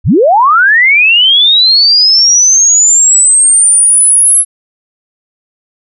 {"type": "linear sweep", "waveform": "sine", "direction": "up", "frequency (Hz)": [41.2, 11030], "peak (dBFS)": -3, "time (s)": [0.04, 4.45], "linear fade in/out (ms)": 50, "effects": []}